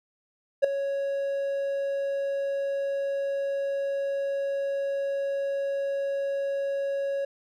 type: tone with ADSR envelope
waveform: triangle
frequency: 554.4 Hz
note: C#5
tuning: in tune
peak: -11 dBFS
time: 0.62-7.25 s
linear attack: 23 ms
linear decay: 4 ms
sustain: -13 dB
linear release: 5 ms
effects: none